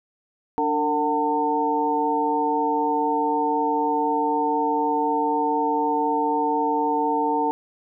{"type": "tone cluster", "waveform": "sine", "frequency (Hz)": [294.2, 455.8, 750, 901], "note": ["D4", "A#4", "F#5", "A5"], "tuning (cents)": [3, -39, 23, 41], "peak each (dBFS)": [-26, -26, -28, -22], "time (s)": [0.58, 7.51], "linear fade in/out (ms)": 0, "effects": []}